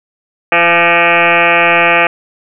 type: tone with frequency modulation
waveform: sine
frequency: 1538 Hz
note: G6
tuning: 33 cents flat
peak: -6 dBFS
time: 0.52-2.07 s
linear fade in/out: 2 ms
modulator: 171 Hz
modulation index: 6.5
effects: none